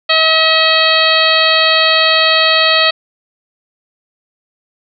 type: harmonic tone with a mistuned harmonic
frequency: 640 Hz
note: D#5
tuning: 49 cents sharp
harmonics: 1 / 2 / 3 / 4 / 5 / 6 / 7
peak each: -16 / -16 / -16 / -16 / -16 / -16 / -16 dBFS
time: 0.09-2.91 s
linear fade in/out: 10 ms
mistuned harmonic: 7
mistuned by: -24 cents
effects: none